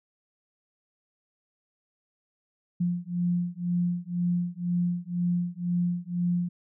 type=beating tone pair; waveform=sine; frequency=174.61 / 176.61 Hz; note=F3 / F3; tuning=0 / +20 cents; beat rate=2 Hz; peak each=-28 dBFS; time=2.8-6.49 s; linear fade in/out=10 ms; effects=none